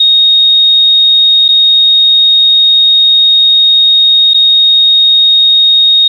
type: tone with dropouts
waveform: sine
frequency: 3729 Hz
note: A#7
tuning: in tune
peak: -3 dBFS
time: 0-6.08 s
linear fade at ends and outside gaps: 5 ms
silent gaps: 1.482-1.487 / 4.336-4.343 s
effects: 7-bit